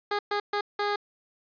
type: tone bursts at uneven times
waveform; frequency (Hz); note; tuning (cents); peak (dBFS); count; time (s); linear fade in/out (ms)
15% pulse; 410.9; G#4; -18; -19; 4; 0.11-0.19 / 0.31-0.4 / 0.53-0.61 / 0.79-0.96; 5
effects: resampled to 11025 Hz